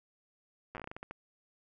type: slowing click train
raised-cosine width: 0.5 ms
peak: -27 dBFS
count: 12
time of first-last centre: 0.75-1.11 s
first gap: 8 ms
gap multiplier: 1.26
effects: none